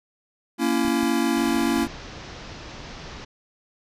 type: chord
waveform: square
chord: A# diminished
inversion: none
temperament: just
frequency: 233.1 / 279.7 / 335.6 Hz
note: A#3 / C#4 / E4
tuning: 0 / +16 / +31 cents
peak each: -25 dBFS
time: 0.58-1.88 s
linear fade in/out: 50 ms
type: clicks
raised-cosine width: 5 ms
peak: -27 dBFS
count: 5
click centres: 0.85 / 0.88 / 1.032 / 1.765 / 1.868 s
type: low-pass noise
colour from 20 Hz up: pink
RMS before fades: -39 dBFS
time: 1.36-3.25 s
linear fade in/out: 10 ms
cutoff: 6100 Hz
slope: 48 dB/octave
effects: resampled to 32000 Hz